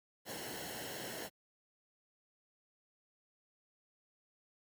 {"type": "noise with comb filter", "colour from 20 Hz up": "pink", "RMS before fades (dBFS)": -44, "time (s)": [0.25, 1.3], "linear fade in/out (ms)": 50, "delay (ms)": 0.83, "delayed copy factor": -0.65, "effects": ["high-pass 100 Hz 12 dB/octave"]}